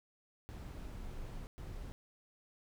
brown noise bursts at uneven times, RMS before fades -45 dBFS, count 2, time 0.49-1.47 / 1.58-1.92 s, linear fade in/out 0 ms, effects none

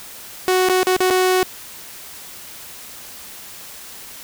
sawtooth tone with dropouts, 370 Hz, F#4, in tune, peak -10 dBFS, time 0.48-1.43 s, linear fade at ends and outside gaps 0 ms, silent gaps 0.687-0.697 / 0.831-0.87 / 0.965-1.004 / 1.101-1.107 s, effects white hiss -37 dBFS RMS until 4.23 s

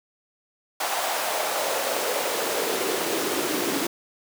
pink noise with high-pass filter sweep, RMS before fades -26 dBFS, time 0.8-3.87 s, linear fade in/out 5 ms, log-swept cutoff 760 to 290 Hz, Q 2.6, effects none

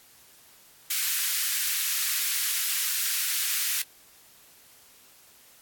white high-pass noise, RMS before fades -27 dBFS, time 0.9-3.82 s, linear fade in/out 5 ms, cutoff 1500 Hz, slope 24 dB/octave, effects white hiss -55 dBFS RMS until 5.61 s + AAC 64 kbps

